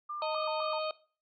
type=tone with vibrato; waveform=sine; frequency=1040 Hz; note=C6; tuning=11 cents flat; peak=-35 dBFS; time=0.09-0.79 s; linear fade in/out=10 ms; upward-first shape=square; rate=3.9 Hz; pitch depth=240 cents each way
type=harmonic tone; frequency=622.3 Hz; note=D#5; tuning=in tune; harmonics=1 / 2 / 4 / 5 / 6 / 7; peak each=-33 / -38 / -43 / -47 / -47 / -44 dBFS; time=0.22-0.91 s; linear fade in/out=2 ms
effects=noise-tail reverb RT60 0.4 s tail -20 dB re dry